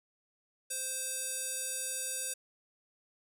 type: tone with band-pass filter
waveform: square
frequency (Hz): 523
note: C5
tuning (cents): -1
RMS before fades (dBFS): -37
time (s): 0.7-2.34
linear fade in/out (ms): 10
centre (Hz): 9100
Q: 2.7
effects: none